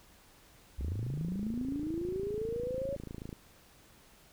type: linear sweep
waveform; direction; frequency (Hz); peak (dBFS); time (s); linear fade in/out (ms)
sine; up; 57.5 to 563; -33; 0.78-2.96; 10
type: click train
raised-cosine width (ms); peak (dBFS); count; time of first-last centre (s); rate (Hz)
3; -29; 70; 0.81-3.328; 27.4
effects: pink hiss -60 dBFS RMS until 4.32 s